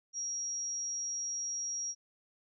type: tone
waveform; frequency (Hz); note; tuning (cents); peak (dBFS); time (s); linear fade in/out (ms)
sine; 5660; F8; +22; -34; 0.13-1.95; 50
effects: none